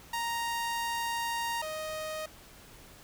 sawtooth tone pair in turn, 932.3 / 623.9 Hz, A#5 / D#5, 0 / +5 cents, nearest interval perfect fifth, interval 695 cents, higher first, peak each -27 / -31 dBFS, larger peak first, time 0.13-1.62 / 1.62-2.26 s, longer first, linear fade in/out 5 ms, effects pink hiss -53 dBFS RMS until 3.03 s

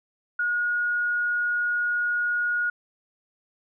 sine tone, 1443 Hz, F#6, 44 cents flat, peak -22 dBFS, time 0.39-2.7 s, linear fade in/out 5 ms, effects none

